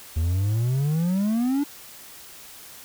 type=exponential sweep; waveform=triangle; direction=up; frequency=77.78 to 293.7 Hz; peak=-18 dBFS; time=0.16-1.64 s; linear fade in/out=10 ms; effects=white hiss -44 dBFS RMS until 2.84 s